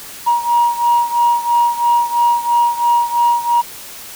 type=beating tone pair; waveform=sine; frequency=949 / 952 Hz; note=A#5 / A#5; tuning=+31 / +36 cents; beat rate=3 Hz; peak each=-12 / -15 dBFS; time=0.26-3.62 s; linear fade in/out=20 ms; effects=tanh soft clip ceiling -6 dBFS + white hiss -33 dBFS RMS until 4.15 s